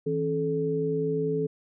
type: tone cluster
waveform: sine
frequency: 161 / 272.6 / 432.5 Hz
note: E3 / C#4 / A4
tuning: -41 / -29 / -30 cents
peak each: -30 / -33 / -26 dBFS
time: 0.06-1.47 s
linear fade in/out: 10 ms
effects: none